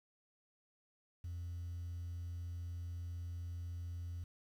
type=tone; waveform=sine; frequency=86.4 Hz; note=F2; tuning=18 cents flat; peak=-39 dBFS; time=1.24-4.24 s; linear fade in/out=5 ms; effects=tanh soft clip ceiling -39 dBFS + 11-bit